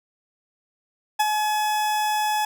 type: tone with ADSR envelope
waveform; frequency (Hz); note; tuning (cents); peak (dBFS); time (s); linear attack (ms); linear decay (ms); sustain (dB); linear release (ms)
40% pulse; 850; G#5; +40; -15; 1.19-2.45; 13; 33; -5; 3
effects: none